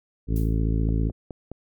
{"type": "harmonic tone", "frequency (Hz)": 55, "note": "A1", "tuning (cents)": 0, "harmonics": [1, 2, 3, 4, 5, 6, 7, 8], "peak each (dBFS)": [-22, -26, -29, -34, -31, -38, -39, -39], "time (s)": [0.27, 1.12], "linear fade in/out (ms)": 50}
{"type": "noise with exponential decay", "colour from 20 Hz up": "violet", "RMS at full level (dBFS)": -37, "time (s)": [0.36, 0.59], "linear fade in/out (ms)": 2, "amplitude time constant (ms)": 50}
{"type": "click train", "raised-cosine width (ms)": 2, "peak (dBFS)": -21, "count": 4, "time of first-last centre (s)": [0.89, 1.516], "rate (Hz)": 4.79}
{"effects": ["MP3 96 kbps"]}